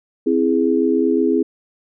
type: chord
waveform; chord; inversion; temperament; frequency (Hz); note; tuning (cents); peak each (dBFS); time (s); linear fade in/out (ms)
sine; C augmented; none; equal; 261.6 / 329.6 / 415.3; C4 / E4 / G#4; 0 / 0 / 0; -18; 0.26-1.43; 10
effects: none